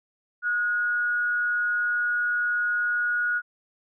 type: tone with frequency modulation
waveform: sine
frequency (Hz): 1449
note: F#6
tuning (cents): -37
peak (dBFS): -22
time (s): 0.42-3.42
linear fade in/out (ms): 50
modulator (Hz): 199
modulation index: 0.21
effects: none